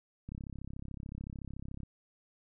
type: click train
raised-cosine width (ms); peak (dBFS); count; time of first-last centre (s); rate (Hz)
5; -30; 53; 0.29-1.833; 33.7
effects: none